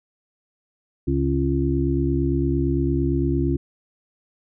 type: harmonic tone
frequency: 68.8 Hz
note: C#2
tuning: 12 cents flat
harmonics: 1 / 2 / 4 / 5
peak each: -24 / -24 / -24 / -24 dBFS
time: 1.07-3.57 s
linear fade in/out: 10 ms
effects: none

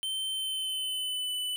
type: tone with pitch glide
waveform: square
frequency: 3100 to 2991 Hz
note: G7 to F#7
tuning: -20 to +18 cents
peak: -31 dBFS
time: 0.03-1.56 s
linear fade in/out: 0 ms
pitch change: -62 cents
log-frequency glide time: 0.3-1.32 s
effects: none

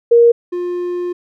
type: tone pair in turn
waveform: sine / triangle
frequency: 470 / 354.2 Hz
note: A#4 / F4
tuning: +14 / +24 cents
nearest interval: perfect fourth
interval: 490 cents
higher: first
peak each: -5 / -16 dBFS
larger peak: first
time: 0.11-0.32 / 0.52-1.13 s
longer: second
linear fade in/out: 10 ms
effects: none

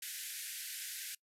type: band-pass noise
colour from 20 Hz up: white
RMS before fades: -44 dBFS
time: 0.02-1.15 s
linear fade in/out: 5 ms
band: 1500 to 14000 Hz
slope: 96 dB/octave
effects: noise-tail reverb RT60 0.1 s tail -23 dB re dry

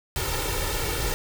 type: noise with comb filter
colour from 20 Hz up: pink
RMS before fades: -27 dBFS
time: 0.16-1.14 s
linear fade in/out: 0 ms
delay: 2.2 ms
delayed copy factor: +0.75
effects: none

